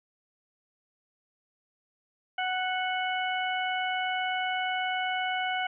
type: harmonic tone with a mistuned harmonic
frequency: 742 Hz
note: F#5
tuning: 5 cents sharp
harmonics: 1 / 2 / 3 / 4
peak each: -30 / -33 / -35 / -36 dBFS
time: 2.38-5.67 s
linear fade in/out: 5 ms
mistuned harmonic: 3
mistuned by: -21 cents
effects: none

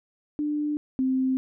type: tone pair in turn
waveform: sine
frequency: 297.4 / 261 Hz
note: D4 / C4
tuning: +22 / -4 cents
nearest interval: major second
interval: 226 cents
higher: first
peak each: -24 / -21 dBFS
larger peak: second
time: 0.39-0.77 / 0.99-1.37 s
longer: neither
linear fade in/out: 0 ms
effects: none

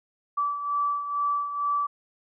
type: beating tone pair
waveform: sine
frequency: 1156 / 1158.2 Hz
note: D6 / D6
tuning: -28 / -24 cents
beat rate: 2.2 Hz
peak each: -25 / -32 dBFS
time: 0.37-1.87 s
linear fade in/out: 10 ms
effects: none

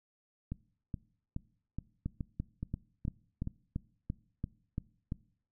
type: two click trains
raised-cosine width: 5 ms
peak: -24 / -22 dBFS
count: 8 / 10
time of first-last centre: 0.52-3.474 / 2.06-5.121 s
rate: 2.37 / 2.94 Hz
effects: noise-tail reverb RT60 0.6 s tail -22 dB re dry

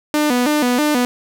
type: tone with vibrato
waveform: sawtooth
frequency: 271.8 Hz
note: C#4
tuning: 34 cents flat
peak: -10 dBFS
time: 0.14-1.05 s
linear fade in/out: 0 ms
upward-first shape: square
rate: 3.1 Hz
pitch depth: 170 cents each way
effects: none

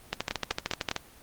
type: two click trains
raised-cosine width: 0.2 ms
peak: -10 / -10 dBFS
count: 4 / 12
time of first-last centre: 0.31-0.914 / 0.13-0.963 s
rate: 4.97 / 13.2 Hz
effects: pink hiss -53 dBFS RMS until 1.22 s + Opus 24 kbps

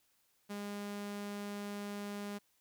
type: tone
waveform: sawtooth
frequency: 204 Hz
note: G#3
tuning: 31 cents flat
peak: -36 dBFS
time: 0.49-2.39 s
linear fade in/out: 20 ms
effects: white hiss -74 dBFS RMS until 2.6 s

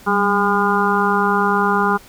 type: harmonic tone with a mistuned harmonic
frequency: 203.2 Hz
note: G#3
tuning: 38 cents flat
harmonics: 1 / 2 / 4 / 5 / 6 / 7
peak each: -21 / -21 / -21 / -21 / -21 / -21 dBFS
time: 0.06-1.98 s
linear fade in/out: 20 ms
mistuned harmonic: 1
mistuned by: -66 cents
effects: pink hiss -44 dBFS RMS until 2.08 s

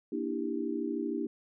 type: chord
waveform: sine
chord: E half-diminished seventh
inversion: second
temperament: just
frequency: 237.3 / 296.7 / 329.6 / 395.6 Hz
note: Bb3 / D4 / E4 / G4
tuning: +31 / +18 / 0 / +16 cents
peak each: -37 / -35 / -36 / -37 dBFS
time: 0.12-1.27 s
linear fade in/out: 5 ms
effects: none

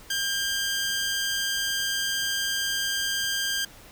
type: tone pair together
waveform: 15% pulse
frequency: 1601 / 3022 Hz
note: G6 / F#7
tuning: +36 / +36 cents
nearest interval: major seventh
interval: 1100 cents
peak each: -19 / -28 dBFS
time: 0.1-3.65 s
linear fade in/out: 5 ms
effects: pink hiss -49 dBFS RMS until 3.91 s

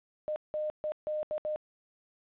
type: tone bursts at uneven times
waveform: sine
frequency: 610 Hz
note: D#5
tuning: 34 cents flat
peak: -30 dBFS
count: 6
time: 0.28-0.36 / 0.54-0.7 / 0.84-0.92 / 1.07-1.23 / 1.31-1.38 / 1.45-1.56 s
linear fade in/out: 0 ms
effects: resampled to 8000 Hz + 11-bit

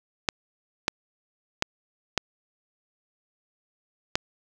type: clicks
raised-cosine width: 0.2 ms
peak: -4 dBFS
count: 5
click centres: 0.288 / 0.881 / 1.624 / 2.177 / 4.155 s
effects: none

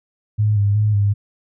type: tone with vibrato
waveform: sine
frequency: 103.83 Hz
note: G#2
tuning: in tune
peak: -13 dBFS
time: 0.38-1.14 s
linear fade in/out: 20 ms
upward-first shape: square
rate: 2.7 Hz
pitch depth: 38 cents each way
effects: none

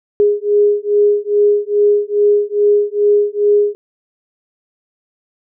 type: beating tone pair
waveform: sine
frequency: 411.8 / 414.2 Hz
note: G#4 / G#4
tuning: -15 / -5 cents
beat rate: 2.4 Hz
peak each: -13 dBFS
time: 0.2-3.75 s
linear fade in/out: 0 ms
effects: none

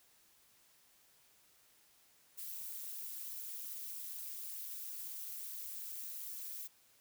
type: noise with amplitude modulation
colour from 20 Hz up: violet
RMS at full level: -41 dBFS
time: 2.37-6.68 s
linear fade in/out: 20 ms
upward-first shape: sine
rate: 218 Hz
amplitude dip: 95%
effects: white hiss -68 dBFS RMS until 7 s

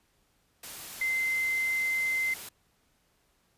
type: tone in noise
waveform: sine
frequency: 2073 Hz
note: C7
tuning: 17 cents flat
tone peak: -26 dBFS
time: 1.01-2.34 s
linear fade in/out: 5 ms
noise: white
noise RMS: -42 dBFS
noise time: 0.63-2.49 s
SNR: +13 dB
effects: pink hiss -70 dBFS RMS until 3.57 s + resampled to 32000 Hz

